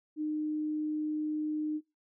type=tone; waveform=sine; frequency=305.4 Hz; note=D#4; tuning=32 cents flat; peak=-30 dBFS; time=0.16-1.81 s; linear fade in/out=50 ms; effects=noise-tail reverb RT60 0.2 s tail -21 dB re dry